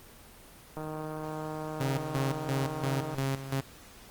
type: click train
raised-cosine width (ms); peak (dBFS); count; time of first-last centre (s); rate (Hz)
1; -24; 369; 0.77-3.144; 155
type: tone with tremolo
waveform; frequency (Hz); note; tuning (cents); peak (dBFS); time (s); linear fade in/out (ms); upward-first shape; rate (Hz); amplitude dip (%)
sawtooth; 135.4; C#3; -40; -24; 1.8-3.61; 10; square; 2.9; 70
effects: pink hiss -52 dBFS RMS until 4.1 s + Opus 24 kbps